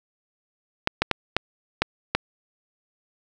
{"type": "clicks", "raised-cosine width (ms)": 0.3, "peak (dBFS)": -3, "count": 6, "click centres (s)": [0.874, 1.02, 1.113, 1.366, 1.82, 2.15], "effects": []}